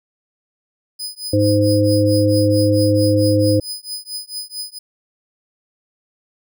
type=tone with tremolo; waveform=sawtooth; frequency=5000 Hz; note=D#8; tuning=8 cents sharp; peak=-20 dBFS; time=0.99-4.79 s; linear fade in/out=10 ms; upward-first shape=triangle; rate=4.5 Hz; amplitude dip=100%
type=harmonic tone; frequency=103.4 Hz; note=G#2; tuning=7 cents flat; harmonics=1 / 3 / 5; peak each=-16 / -16 / -16 dBFS; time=1.33-3.6 s; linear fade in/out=5 ms
effects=none

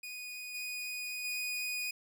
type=tone with level steps; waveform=sawtooth; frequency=2476 Hz; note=D#7; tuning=9 cents flat; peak=-38 / -34 / -31 dBFS; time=0.03-1.91 s; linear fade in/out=5 ms; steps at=0.54 / 1.24 s; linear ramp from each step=10 ms; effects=11-bit

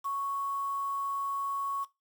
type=tone with quantisation; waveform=sine; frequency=1108.7 Hz; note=C#6; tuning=in tune; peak=-30 dBFS; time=0.04-1.85 s; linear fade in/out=20 ms; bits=8; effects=noise-tail reverb RT60 0.2 s tail -17 dB re dry

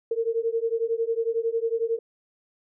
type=beating tone pair; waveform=sine; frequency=452.2 / 463.2 Hz; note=A4 / A#4; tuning=+47 / -11 cents; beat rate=11 Hz; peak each=-26 dBFS; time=0.11-1.99 s; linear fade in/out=5 ms; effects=none

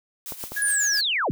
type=noise with tremolo; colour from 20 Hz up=blue; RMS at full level=-33 dBFS; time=0.26-1.01 s; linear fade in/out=0 ms; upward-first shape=triangle; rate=7.3 Hz; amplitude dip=75%
type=clicks; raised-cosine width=1 ms; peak=-21 dBFS; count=3; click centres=0.322 / 0.439 / 0.52 s
type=tone; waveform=sine; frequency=1661.2 Hz; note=G#6; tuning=in tune; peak=-24 dBFS; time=0.56-1.01 s; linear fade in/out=10 ms
type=linear sweep; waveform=sine; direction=down; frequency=9930 to 74 Hz; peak=-21 dBFS; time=0.62-1.31 s; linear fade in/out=0 ms
effects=none

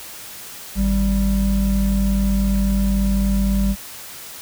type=tone pair together; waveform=triangle; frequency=51.91 / 196 Hz; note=G#1 / G3; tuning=0 / 0 cents; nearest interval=octave + major seventh; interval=2300 cents; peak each=-16 dBFS; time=0.75-3.76 s; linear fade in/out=50 ms; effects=white hiss -36 dBFS RMS until 4.41 s

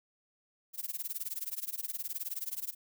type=noise with tremolo; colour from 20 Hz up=violet; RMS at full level=-35 dBFS; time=0.73-2.75 s; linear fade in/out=50 ms; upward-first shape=sine; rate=19 Hz; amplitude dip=95%; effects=none

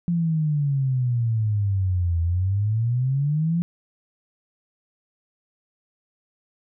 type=exponential two-way sweep; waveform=sine; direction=down then up; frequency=174.61 to 82.9 to 174.61 Hz; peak=-19 dBFS; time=0.08-3.62 s; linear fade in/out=0 ms; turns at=2.21 s; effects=none

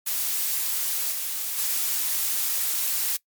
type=noise with level steps; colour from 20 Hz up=blue; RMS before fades=-26 / -29 / -25 dBFS; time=0.06-3.17 s; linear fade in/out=10 ms; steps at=1.11 / 1.57 s; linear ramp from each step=20 ms; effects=noise-tail reverb RT60 0.1 s tail -21 dB re dry + MP3 96 kbps

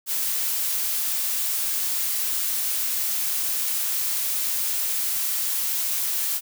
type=noise; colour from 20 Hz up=blue; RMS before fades=-25 dBFS; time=0.06-6.41 s; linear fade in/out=50 ms; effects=none

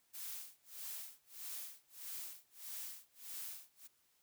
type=noise with tremolo; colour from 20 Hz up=blue; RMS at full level=-45 dBFS; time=0.13-3.88 s; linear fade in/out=20 ms; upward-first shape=sine; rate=1.6 Hz; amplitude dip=100%; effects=white hiss -75 dBFS RMS until 4.22 s

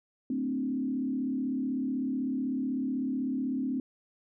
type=tone with frequency modulation; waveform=sine; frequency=259.7 Hz; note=C4; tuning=13 cents flat; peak=-28 dBFS; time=0.3-3.8 s; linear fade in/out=2 ms; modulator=36 Hz; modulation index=0.97; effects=none

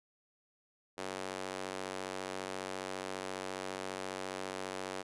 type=tone with high-pass filter; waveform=square; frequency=47.33 Hz; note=F#1; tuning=40 cents sharp; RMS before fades=-41 dBFS; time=0.97-5.03 s; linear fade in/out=20 ms; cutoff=430 Hz; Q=0.95; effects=resampled to 24000 Hz

